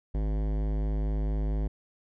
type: tone with hard clipping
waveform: sine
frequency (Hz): 52.2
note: G#1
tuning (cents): +10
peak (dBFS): -28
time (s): 0.14-1.68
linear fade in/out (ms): 10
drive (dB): 18
effects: none